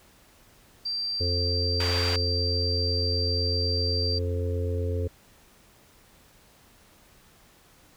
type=tone; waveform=sine; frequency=4699 Hz; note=D8; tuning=in tune; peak=-27 dBFS; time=0.85-4.19 s; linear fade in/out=10 ms
type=harmonic tone; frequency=87.9 Hz; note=F2; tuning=12 cents sharp; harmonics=1 / 3 / 4 / 5 / 6; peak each=-26 / -38 / -42 / -33 / -37 dBFS; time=1.2-5.08 s; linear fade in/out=10 ms
type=band-pass noise; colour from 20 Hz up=white; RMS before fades=-33 dBFS; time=1.8-2.16 s; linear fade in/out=2 ms; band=580 to 3100 Hz; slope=12 dB/octave
effects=pink hiss -57 dBFS RMS until 7.96 s